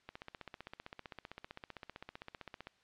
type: click train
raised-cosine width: 0.3 ms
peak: -29 dBFS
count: 41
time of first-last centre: 0.09-2.671 s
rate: 15.5 Hz
effects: white hiss -71 dBFS RMS until 2.83 s + low-pass 4000 Hz 12 dB/octave